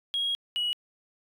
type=tone pair in turn; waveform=triangle; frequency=3288 / 2917 Hz; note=G#7 / F#7; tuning=-18 / -25 cents; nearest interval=major second; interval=207 cents; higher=first; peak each=-23 dBFS; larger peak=neither; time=0.14-0.35 / 0.56-0.73 s; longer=first; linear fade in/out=0 ms; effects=tanh soft clip ceiling -22 dBFS